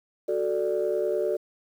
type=chord; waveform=sine; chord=D major; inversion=first; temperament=equal; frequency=370 / 440 / 587.3 Hz; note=F#4 / A4 / D5; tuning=0 / 0 / 0 cents; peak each=-27 dBFS; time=0.28-1.37 s; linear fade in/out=10 ms; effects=tanh soft clip ceiling -16 dBFS + 9-bit